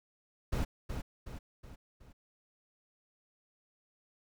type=noise with echo; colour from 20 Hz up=brown; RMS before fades=-32 dBFS; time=0.52-0.65 s; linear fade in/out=10 ms; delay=370 ms; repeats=4; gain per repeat=-6 dB; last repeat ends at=2.13 s; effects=none